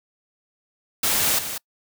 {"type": "noise with echo", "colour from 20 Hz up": "white", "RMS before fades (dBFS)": -21, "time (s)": [1.03, 1.39], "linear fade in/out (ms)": 5, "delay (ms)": 190, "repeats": 1, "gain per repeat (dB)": -9, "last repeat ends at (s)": 1.58, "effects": ["noise-tail reverb RT60 0.1 s tail -26 dB re dry"]}